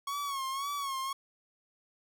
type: tone with vibrato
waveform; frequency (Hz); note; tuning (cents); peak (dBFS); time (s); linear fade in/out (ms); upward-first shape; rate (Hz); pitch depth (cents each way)
45% pulse; 1104; C#6; -7; -33; 0.07-1.13; 5; sine; 1.9; 72
effects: none